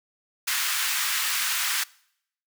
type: high-pass noise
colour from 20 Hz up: pink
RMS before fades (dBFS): -26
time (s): 0.47-1.84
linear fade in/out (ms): 10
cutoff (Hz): 1300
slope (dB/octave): 24
effects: noise-tail reverb RT60 0.7 s tail -23 dB re dry